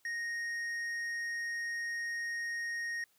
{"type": "tone with tanh clipping", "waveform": "sine", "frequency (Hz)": 1864.7, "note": "A#6", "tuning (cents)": 0, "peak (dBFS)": -36, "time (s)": [0.05, 3.04], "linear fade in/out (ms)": 2, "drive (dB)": 8, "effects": ["white hiss -71 dBFS RMS until 3.18 s", "high-pass 60 Hz 12 dB/octave"]}